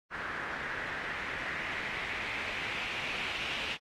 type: noise with low-pass filter sweep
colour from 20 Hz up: white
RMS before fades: -37 dBFS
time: 0.1-3.78 s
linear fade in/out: 50 ms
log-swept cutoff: 1600 to 2800 Hz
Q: 3.3
effects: AAC 48 kbps